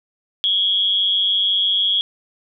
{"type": "tone with amplitude modulation", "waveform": "sine", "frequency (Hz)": 3322, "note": "G#7", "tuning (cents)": 0, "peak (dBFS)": -12, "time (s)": [0.44, 2.01], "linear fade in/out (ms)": 0, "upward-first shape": "sine", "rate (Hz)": 194, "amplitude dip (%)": 65, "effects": []}